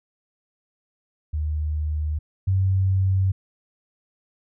sine tone pair in turn, 76.3 / 95.22 Hz, D#2 / G2, -33 / -50 cents, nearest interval major third, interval 383 cents, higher second, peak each -22 / -17 dBFS, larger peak second, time 1.33-2.19 / 2.47-3.32 s, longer first, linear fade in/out 10 ms, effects none

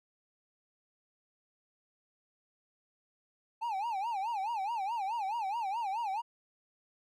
triangle tone with vibrato, 851 Hz, G#5, 42 cents sharp, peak -30 dBFS, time 3.61-6.22 s, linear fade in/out 20 ms, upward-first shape sine, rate 4.7 Hz, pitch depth 200 cents each way, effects none

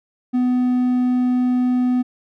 triangle tone, 249.8 Hz, B3, 20 cents sharp, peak -13 dBFS, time 0.33-2.03 s, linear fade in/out 20 ms, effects none

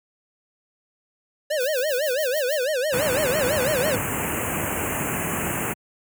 square tone with vibrato, 554.4 Hz, C#5, in tune, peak -22 dBFS, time 1.5-3.96 s, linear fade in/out 10 ms, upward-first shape sine, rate 6 Hz, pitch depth 220 cents each way
violet noise with tremolo, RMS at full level -31 dBFS, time 1.6-2.64 s, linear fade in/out 5 ms, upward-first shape triangle, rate 6.7 Hz, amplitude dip 85%
pink band-stop noise, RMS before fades -25 dBFS, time 2.92-5.74 s, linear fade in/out 20 ms, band 2900 to 6700 Hz, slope 96 dB/octave
effects high-pass 100 Hz 12 dB/octave

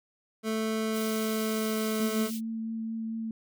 25% pulse tone with pitch glide, 220 to 218 Hz, A3 to A3, 0 to -16 cents, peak -24 dBFS, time 0.43-2.31 s, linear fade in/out 50 ms, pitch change -16 cents, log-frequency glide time 0.77-2.01 s
white high-pass noise, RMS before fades -41 dBFS, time 0.92-2.41 s, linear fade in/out 50 ms, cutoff 2700 Hz, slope 24 dB/octave
sine tone with vibrato, 224.3 Hz, A3, 34 cents sharp, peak -31 dBFS, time 2-3.31 s, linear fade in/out 2 ms, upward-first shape triangle, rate 4.5 Hz, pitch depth 12 cents each way
effects none

